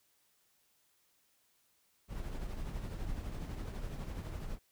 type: noise with tremolo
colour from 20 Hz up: brown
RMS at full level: -38 dBFS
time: 2.08-4.59 s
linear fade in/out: 50 ms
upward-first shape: triangle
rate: 12 Hz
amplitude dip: 50%
effects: white hiss -73 dBFS RMS until 4.71 s